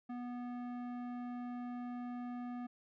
square tone with low-pass filter, 244.6 Hz, B3, 16 cents flat, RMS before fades -43 dBFS, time 0.09-2.67 s, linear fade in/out 10 ms, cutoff 1300 Hz, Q 0.8, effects none

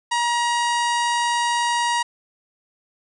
harmonic tone with a mistuned harmonic, 951 Hz, A#5, 34 cents sharp, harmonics 1 / 2 / 3 / 4 / 5 / 6 / 7 / 8 / 9 / 10, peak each -20 / -26 / -30 / -32 / -34 / -36 / -37 / -38 / -39 / -40 dBFS, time 0.11-2.03 s, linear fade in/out 10 ms, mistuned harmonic 5, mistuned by -19 cents, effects none

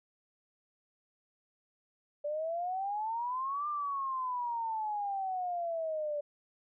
sine exponential two-way sweep, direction up then down, 580 to 1200 to 580 Hz, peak -32 dBFS, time 2.24-6.21 s, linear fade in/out 10 ms, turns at 3.68 s, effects none

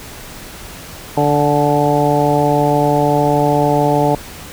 harmonic tone with a mistuned harmonic, 146.5 Hz, D3, 4 cents flat, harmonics 1 / 2 / 3 / 4 / 5 / 6, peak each -18 / -18 / -18 / -18 / -18 / -18 dBFS, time 1.17-4.15 s, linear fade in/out 2 ms, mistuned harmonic 6, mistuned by -25 cents, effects pink hiss -33 dBFS RMS until 4.52 s

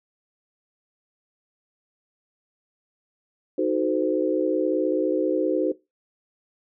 sine chord, D# diminished seventh, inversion none, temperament equal with one note detuned, 311.1 / 370 / 440 / 514.6 Hz, D#4 / F#4 / A4 / C5, 0 / 0 / 0 / -29 cents, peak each -25 / -24 / -28 / -26 dBFS, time 3.58-5.72 s, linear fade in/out 5 ms, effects noise-tail reverb RT60 0.2 s tail -17 dB re dry

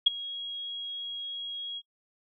sine tone with ADSR envelope, 3299 Hz, G#7, 12 cents flat, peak -14 dBFS, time 0.06-1.82 s, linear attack 10 ms, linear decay 15 ms, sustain -20 dB, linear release 46 ms, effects noise-tail reverb RT60 0.1 s tail -26 dB re dry

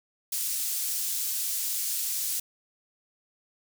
pink high-pass noise, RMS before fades -30 dBFS, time 0.32-2.4 s, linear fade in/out 5 ms, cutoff 7000 Hz, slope 12 dB/octave, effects none

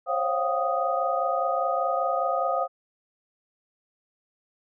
sine tone cluster, 530 / 555 / 698 / 767 / 1245 Hz, C5 / C#5 / F5 / G5 / D#6, +22 / +2 / -1 / -38 / +1 cents, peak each -29 / -34 / -27 / -31 / -28 dBFS, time 0.06-2.68 s, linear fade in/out 50 ms, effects none

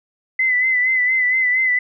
sine tone with vibrato, 2022 Hz, B6, 40 cents sharp, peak -14 dBFS, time 0.39-1.79 s, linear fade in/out 5 ms, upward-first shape sine, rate 4.3 Hz, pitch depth 44 cents each way, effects none

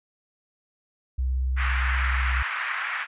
sine tone with vibrato, 64.4 Hz, C2, 27 cents flat, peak -22 dBFS, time 1.18-2.43 s, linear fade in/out 10 ms, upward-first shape sine, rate 17 Hz, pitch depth 17 cents each way
pink band-pass noise, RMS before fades -29 dBFS, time 1.56-3.07 s, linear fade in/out 50 ms, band 1300 to 2200 Hz, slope 24 dB/octave
effects resampled to 8000 Hz

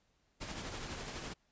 pink noise with tremolo, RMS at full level -41 dBFS, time 0.4-1.34 s, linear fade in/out 20 ms, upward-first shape triangle, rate 12 Hz, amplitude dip 45%, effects pink hiss -75 dBFS RMS until 1.51 s + resampled to 16000 Hz

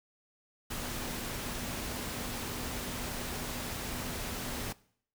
sine tone in noise, 243.6 Hz, B3, 24 cents flat, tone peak -46 dBFS, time 0.7-4.73 s, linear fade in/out 10 ms, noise pink, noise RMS -38 dBFS, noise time 0.7-4.73 s, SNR -11 dB, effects noise-tail reverb RT60 0.6 s tail -21 dB re dry

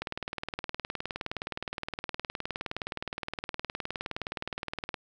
click train, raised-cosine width 0.3 ms, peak -17 dBFS, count 96, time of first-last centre 0.02-4.942 s, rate 19.3 Hz, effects none

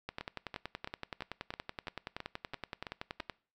two click trains, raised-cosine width 0.3 ms, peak -24 / -22 dBFS, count 10 / 35, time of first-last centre 0.21-3.2 / 0.09-3.298 s, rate 3.01 / 10.6 Hz, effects noise-tail reverb RT60 0.4 s tail -22 dB re dry

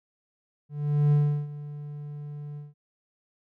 triangle tone with ADSR envelope, 146.83 Hz, D3, in tune, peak -15 dBFS, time 0.69-2.74 s, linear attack 430 ms, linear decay 350 ms, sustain -18 dB, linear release 170 ms, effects none

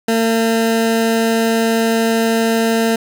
20% pulse tone, 226.6 Hz, A#3, 49 cents flat, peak -8 dBFS, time 0.08-2.96 s, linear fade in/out 5 ms, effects none

